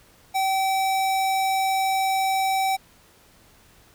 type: tone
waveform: square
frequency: 769 Hz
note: G5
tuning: 33 cents flat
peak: -21 dBFS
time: 0.34-2.77 s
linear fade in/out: 20 ms
effects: pink hiss -55 dBFS RMS until 3.94 s